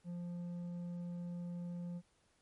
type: tone with low-pass filter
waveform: square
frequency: 174.6 Hz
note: F3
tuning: in tune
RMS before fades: -43 dBFS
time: 0.04-2.02 s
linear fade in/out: 50 ms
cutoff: 390 Hz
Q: 0.65
effects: pink hiss -74 dBFS RMS until 2.41 s + MP3 48 kbps